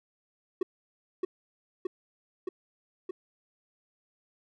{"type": "tone with echo", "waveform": "triangle", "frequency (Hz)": 370, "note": "F#4", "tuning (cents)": 0, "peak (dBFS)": -22, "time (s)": [0.61, 0.63], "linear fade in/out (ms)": 5, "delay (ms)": 620, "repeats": 4, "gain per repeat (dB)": -2, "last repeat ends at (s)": 3.11, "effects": []}